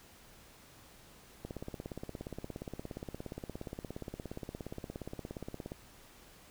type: click train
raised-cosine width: 2 ms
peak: -27 dBFS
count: 74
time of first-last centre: 1.45-5.719 s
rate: 17.1 Hz
effects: pink hiss -58 dBFS RMS until 6.5 s